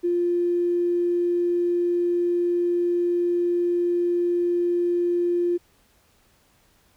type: tone with tanh clipping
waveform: triangle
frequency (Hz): 349.2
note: F4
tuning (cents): 0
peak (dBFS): -19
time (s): 0.03-5.58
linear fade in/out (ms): 20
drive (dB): 3
effects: pink hiss -61 dBFS RMS until 6.96 s